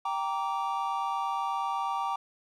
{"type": "chord", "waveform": "triangle", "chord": "G minor", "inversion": "none", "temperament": "equal with one note detuned", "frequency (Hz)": [784, 932.3, 1161.2], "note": ["G5", "Bb5", "D6"], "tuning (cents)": [0, 0, -20], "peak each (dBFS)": -31, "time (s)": [0.05, 2.16], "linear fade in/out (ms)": 5, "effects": []}